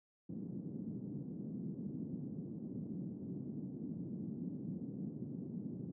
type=band-pass noise; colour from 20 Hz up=white; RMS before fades=-44 dBFS; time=0.29-5.92 s; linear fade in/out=10 ms; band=150 to 250 Hz; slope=24 dB/octave; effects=none